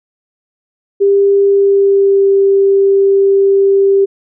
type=tone with pitch glide; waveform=sine; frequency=398.2 to 393.4 Hz; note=G4 to G4; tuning=+27 to +6 cents; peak=-6 dBFS; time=1-4.06 s; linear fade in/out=20 ms; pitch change=-21 cents; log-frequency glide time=1.44-2.3 s; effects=none